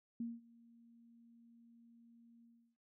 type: tone with ADSR envelope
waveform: sine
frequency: 233.1 Hz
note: A#3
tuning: in tune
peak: -37 dBFS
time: 0.2-2.77 s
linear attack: 4 ms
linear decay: 200 ms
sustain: -24 dB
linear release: 340 ms
effects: noise-tail reverb RT60 0.1 s tail -22 dB re dry